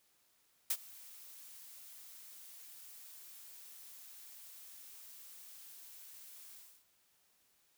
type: noise with ADSR envelope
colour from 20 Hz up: blue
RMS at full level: -31 dBFS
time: 0.7-6.85 s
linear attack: 7 ms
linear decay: 54 ms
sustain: -23 dB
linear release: 310 ms
effects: white hiss -73 dBFS RMS until 7.77 s